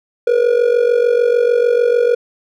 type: tone with amplitude modulation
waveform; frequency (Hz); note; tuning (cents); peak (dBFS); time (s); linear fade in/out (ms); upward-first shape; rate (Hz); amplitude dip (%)
triangle; 479.9; B4; -50; -5; 0.27-2.15; 5; sine; 46.7; 75
effects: none